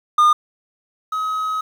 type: tone pair in turn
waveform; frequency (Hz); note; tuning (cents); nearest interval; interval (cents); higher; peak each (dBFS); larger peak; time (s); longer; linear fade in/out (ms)
triangle; 1216 / 1271.7; D#6 / D#6; -40 / +37; minor second; 77; second; -8 / -18; first; 0.18-0.33 / 1.12-1.61; second; 5
effects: 8-bit